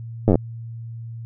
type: slowing click train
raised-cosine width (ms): 2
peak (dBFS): -3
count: 8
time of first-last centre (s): 0.28-0.356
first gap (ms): 9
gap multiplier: 1.06
effects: added 115 Hz sine -31 dBFS peak until 1.25 s